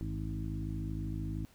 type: harmonic tone with a mistuned harmonic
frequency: 53 Hz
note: G#1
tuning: 36 cents sharp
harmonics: 1 / 2 / 3 / 4 / 5 / 6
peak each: -39 / -39 / -41 / -47 / -45 / -44 dBFS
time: 0.01-1.45 s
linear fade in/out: 0 ms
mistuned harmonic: 2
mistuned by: -73 cents
effects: pink hiss -64 dBFS RMS until 1.54 s